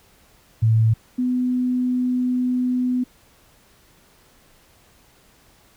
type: tone pair in turn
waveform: sine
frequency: 111.6 / 250.5 Hz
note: A2 / B3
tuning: +25 / +25 cents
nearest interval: octave + major second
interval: 1400 cents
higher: second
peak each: -13 / -18 dBFS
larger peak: first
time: 0.62-0.94 / 1.18-3.04 s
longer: second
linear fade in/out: 10 ms
effects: pink hiss -55 dBFS RMS until 5.76 s